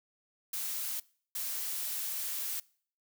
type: noise bursts at uneven times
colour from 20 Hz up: blue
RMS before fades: -36 dBFS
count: 2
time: 0.53-1 / 1.35-2.6 s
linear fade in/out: 5 ms
effects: noise-tail reverb RT60 0.5 s tail -23 dB re dry